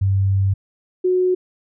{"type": "tone pair in turn", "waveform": "sine", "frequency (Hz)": [97.3, 366.4], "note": ["G2", "F#4"], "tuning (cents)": [-12, -17], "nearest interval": "octave + major seventh", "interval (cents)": 2295, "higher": "second", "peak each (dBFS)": -14, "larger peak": "neither", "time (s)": [[0.01, 0.54], [1.04, 1.35]], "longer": "first", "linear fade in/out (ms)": 10, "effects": []}